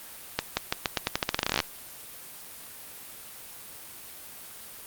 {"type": "accelerating click train", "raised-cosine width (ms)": 0.2, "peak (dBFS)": -6, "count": 20, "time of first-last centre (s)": [0.39, 1.602], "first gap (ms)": 180, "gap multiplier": 0.86, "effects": ["white hiss -44 dBFS RMS until 4.86 s", "Opus 32 kbps"]}